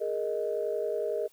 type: chord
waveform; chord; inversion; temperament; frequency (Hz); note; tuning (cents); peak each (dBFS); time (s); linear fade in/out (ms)
sine; Ab suspended second; none; equal; 415.3 / 466.2 / 622.3; Ab4 / Bb4 / Eb5; 0 / 0 / 0; -32; 0-1.28; 20
effects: tanh soft clip ceiling -18 dBFS + white hiss -63 dBFS RMS until 1.32 s